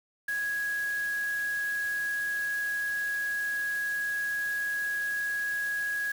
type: tone in noise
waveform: sine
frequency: 1661.2 Hz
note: G#6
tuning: in tune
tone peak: -28 dBFS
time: 0.28-6.12 s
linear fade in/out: 5 ms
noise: white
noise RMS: -45 dBFS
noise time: 0.28-6.12 s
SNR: +14 dB
effects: none